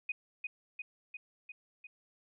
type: tone with echo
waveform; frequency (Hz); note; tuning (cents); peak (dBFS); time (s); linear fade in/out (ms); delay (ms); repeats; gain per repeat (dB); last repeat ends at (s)
sine; 2489; D#7; 0; -32; 0.09-0.12; 5; 350; 5; -3; 1.87
effects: none